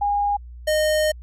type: tone pair in turn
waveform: sine / square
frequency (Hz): 816 / 615.2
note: G#5 / D#5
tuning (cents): -31 / -20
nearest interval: perfect fourth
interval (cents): 489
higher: first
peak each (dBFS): -18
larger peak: neither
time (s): 0.01-0.37 / 0.67-1.12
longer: second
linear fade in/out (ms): 10
effects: added 60 Hz sine -36 dBFS peak until 1.22 s + resampled to 32000 Hz